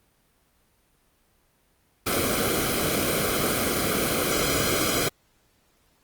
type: noise with comb filter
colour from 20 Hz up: pink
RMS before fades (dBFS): -24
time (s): 2.06-5.09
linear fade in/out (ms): 10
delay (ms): 1.1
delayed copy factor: -0.9
effects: pink hiss -65 dBFS RMS until 6.03 s + Opus 32 kbps